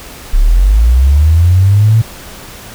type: linear sweep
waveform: sine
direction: up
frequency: 32.11 to 114.4 Hz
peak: -4 dBFS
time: 0.33-2.02 s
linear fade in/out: 10 ms
effects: pink hiss -31 dBFS RMS until 2.74 s